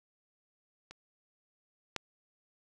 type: clicks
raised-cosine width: 0.2 ms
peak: -30 / -16 dBFS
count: 2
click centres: 0.91 / 1.963 s
effects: none